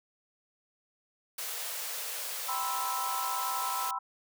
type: high-pass noise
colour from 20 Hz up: white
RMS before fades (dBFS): -37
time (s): 1.38-3.91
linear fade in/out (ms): 5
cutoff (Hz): 430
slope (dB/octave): 96
type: chord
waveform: sine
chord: C major seventh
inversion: second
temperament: equal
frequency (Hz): 784 / 987.8 / 1046.5 / 1318.5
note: G5 / B5 / C6 / E6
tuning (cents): 0 / 0 / 0 / 0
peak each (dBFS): -40 / -35 / -39 / -36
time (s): 2.48-3.99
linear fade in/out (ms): 10
effects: none